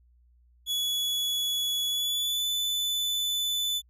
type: tone with pitch glide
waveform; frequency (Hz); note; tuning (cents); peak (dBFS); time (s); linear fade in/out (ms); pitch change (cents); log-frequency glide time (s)
40% pulse; 3391 to 3498; G#7 to A7; +35 to -11; -25; 0.66-3.82; 50; +54; 1.88-2.46
effects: added 60 Hz sine -58 dBFS peak until 3.89 s